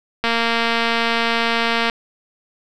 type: click train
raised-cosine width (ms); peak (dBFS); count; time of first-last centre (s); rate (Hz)
0.3; -3; 384; 0.24-1.898; 231
effects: none